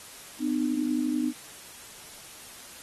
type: tone pair together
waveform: sine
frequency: 251.6 / 303.2 Hz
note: B3 / D#4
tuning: +32 / -45 cents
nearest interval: minor third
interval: 323 cents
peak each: -27 dBFS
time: 0.39-1.33 s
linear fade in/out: 50 ms
effects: white hiss -46 dBFS RMS until 2.82 s + AAC 32 kbps